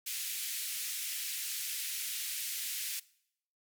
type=band-pass noise; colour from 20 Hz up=white; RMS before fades=-38 dBFS; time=0.06-3 s; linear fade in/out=10 ms; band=2000 to 16000 Hz; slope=24 dB/octave; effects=noise-tail reverb RT60 0.7 s tail -21 dB re dry